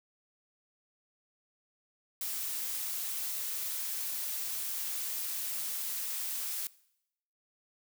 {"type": "noise", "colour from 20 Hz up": "blue", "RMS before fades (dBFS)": -36, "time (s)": [2.21, 6.67], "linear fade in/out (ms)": 2, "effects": ["noise-tail reverb RT60 0.8 s tail -21 dB re dry"]}